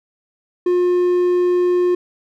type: tone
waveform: triangle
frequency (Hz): 357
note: F4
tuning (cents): +38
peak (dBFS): -11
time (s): 0.66-1.95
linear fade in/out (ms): 5
effects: none